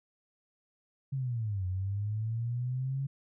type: linear two-way sweep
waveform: sine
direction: down then up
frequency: 138.59 to 90.6 to 138.59 Hz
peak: -30 dBFS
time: 1.12-3.07 s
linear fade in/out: 10 ms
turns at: 1.66 s
effects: none